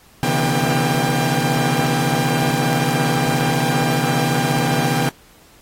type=tone cluster; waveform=sawtooth; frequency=131.4 / 146.1 / 163.4 / 241.4 / 795 Hz; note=C3 / D3 / E3 / B3 / G5; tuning=+8 / -9 / -15 / -39 / +24 cents; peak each=-19 dBFS; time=0.23-5.09 s; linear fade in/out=0 ms; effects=pink hiss -50 dBFS RMS until 5.61 s + AAC 48 kbps